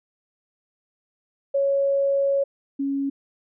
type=tone pair in turn; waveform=sine; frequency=554.4 / 276.6 Hz; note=C#5 / C#4; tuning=0 / -4 cents; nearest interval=octave; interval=1204 cents; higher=first; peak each=-18 / -22 dBFS; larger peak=first; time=1.54-2.44 / 2.79-3.1 s; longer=first; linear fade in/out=10 ms; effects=none